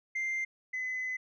sine tone pair in turn, 2093 / 2023 Hz, C7 / B6, 0 / +41 cents, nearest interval minor second, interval 59 cents, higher first, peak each -28 / -31 dBFS, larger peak first, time 0.15-0.45 / 0.73-1.17 s, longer second, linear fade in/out 10 ms, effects tanh soft clip ceiling -29 dBFS

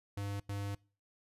square tone bursts at uneven times, 100.6 Hz, G2, 45 cents sharp, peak -37 dBFS, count 2, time 0.17-0.4 / 0.49-0.75 s, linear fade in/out 5 ms, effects noise-tail reverb RT60 0.4 s tail -25 dB re dry + resampled to 32000 Hz

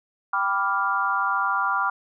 sine chord, G dominant seventh, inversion none, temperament equal, 784 / 987.8 / 1174.7 / 1396.9 Hz, G5 / B5 / D6 / F6, 0 / 0 / 0 / 0 cents, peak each -29 / -27 / -25 / -25 dBFS, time 0.33-1.9 s, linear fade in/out 5 ms, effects none

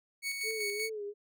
sawtooth tone with tremolo, 2224 Hz, C#7, 5 cents sharp, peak -29 dBFS, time 0.22-0.9 s, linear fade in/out 50 ms, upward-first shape square, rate 5.2 Hz, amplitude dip 40%
sine tone with vibrato, 424.5 Hz, G#4, 38 cents sharp, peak -36 dBFS, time 0.43-1.14 s, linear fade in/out 50 ms, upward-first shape sine, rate 2.8 Hz, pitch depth 79 cents each way
effects none

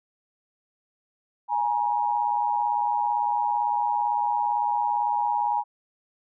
sine tone pair together, 833.2 / 951 Hz, G#5 / A#5, +5 / +34 cents, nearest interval major second, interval 229 cents, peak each -24 / -25 dBFS, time 1.48-5.64 s, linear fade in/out 50 ms, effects none

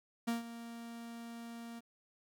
45% pulse tone with ADSR envelope, 232.8 Hz, A#3, 2 cents flat, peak -31 dBFS, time 0.27-1.81 s, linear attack 14 ms, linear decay 140 ms, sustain -14 dB, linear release 29 ms, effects 11-bit

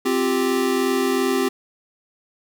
square chord, C suspended fourth, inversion none, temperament equal, 261.6 / 349.2 / 392 Hz, C4 / F4 / G4, 0 / 0 / 0 cents, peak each -23 / -26 / -22 dBFS, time 0.05-1.49 s, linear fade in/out 10 ms, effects none

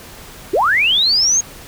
sine linear sweep, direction up, 302.2 to 6645 Hz, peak -11 dBFS, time 0.53-1.41 s, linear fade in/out 10 ms, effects pink hiss -37 dBFS RMS until 1.67 s

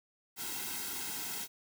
white noise with comb filter, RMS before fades -39 dBFS, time 0.36-1.48 s, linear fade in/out 50 ms, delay 1.7 ms, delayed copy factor -0.85, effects none

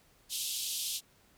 pink band-pass noise, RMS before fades -36 dBFS, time 0.29-1.01 s, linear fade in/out 50 ms, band 3000 to 14000 Hz, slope 48 dB/octave, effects pink hiss -65 dBFS RMS until 1.37 s

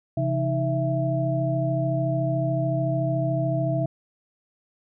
sine tone cluster, 134.9 / 168.6 / 314 / 662 Hz, C#3 / E3 / D#4 / E5, -47 / +39 / +16 / +7 cents, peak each -24 / -32 / -30 / -26 dBFS, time 0.17-3.86 s, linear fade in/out 5 ms, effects none

